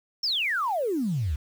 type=exponential sweep; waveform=triangle; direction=down; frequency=5600 to 65.41 Hz; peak=-20 dBFS; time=0.23-1.36 s; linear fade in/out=10 ms; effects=tanh soft clip ceiling -22 dBFS + 8-bit